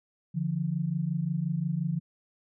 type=tone pair together; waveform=sine; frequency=146.2 / 171.87 Hz; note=D3 / F3; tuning=-7 / -27 cents; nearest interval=minor third; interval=280 cents; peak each=-30 / -29 dBFS; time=0.34-2 s; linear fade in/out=20 ms; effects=none